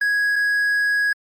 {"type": "tone pair in turn", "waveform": "triangle", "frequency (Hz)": [1661.2, 1661.2], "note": ["G#6", "G#6"], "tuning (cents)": [0, 0], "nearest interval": "unison", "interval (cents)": 0, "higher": "neither", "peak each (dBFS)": -15, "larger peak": "neither", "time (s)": [[0.01, 0.36], [0.36, 1.13]], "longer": "second", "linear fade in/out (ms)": 5, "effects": ["Opus 32 kbps"]}